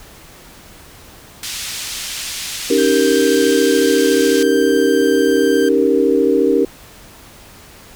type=band-pass noise; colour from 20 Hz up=pink; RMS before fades=-26 dBFS; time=1.43-4.43 s; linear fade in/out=2 ms; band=3000 to 9100 Hz; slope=12 dB/octave
type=chord; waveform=sine; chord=Eb dominant seventh; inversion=third; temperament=equal; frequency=277.2 / 311.1 / 392 / 466.2 Hz; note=Db4 / Eb4 / G4 / Bb4; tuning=0 / 0 / 0 / 0 cents; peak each=-17 / -18 / -16 / -15 dBFS; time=2.7-6.65 s; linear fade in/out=5 ms
type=tone; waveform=sawtooth; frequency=1573 Hz; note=G6; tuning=6 cents sharp; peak=-20 dBFS; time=2.78-5.69 s; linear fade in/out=5 ms
effects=pink hiss -41 dBFS RMS until 7.95 s